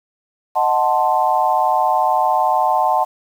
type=chord; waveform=sine; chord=D# diminished seventh; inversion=none; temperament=equal; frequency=622.3 / 740 / 880 / 1046.5 Hz; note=D#5 / F#5 / A5 / C6; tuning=0 / 0 / 0 / 0 cents; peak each=-22 / -17 / -17 / -21 dBFS; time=0.55-3.05 s; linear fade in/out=20 ms; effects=7-bit